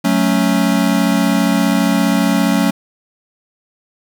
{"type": "chord", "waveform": "square", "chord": "F# minor", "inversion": "none", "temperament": "equal", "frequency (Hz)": [185, 220, 277.2], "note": ["F#3", "A3", "C#4"], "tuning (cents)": [0, 0, 0], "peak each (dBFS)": -17, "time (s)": [0.04, 2.71], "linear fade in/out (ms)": 10, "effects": ["8-bit"]}